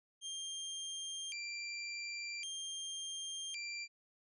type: tone with vibrato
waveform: 25% pulse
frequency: 2747 Hz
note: F7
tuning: 29 cents flat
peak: -37 dBFS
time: 0.21-3.88 s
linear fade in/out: 50 ms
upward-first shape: square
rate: 0.45 Hz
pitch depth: 260 cents each way
effects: resampled to 24000 Hz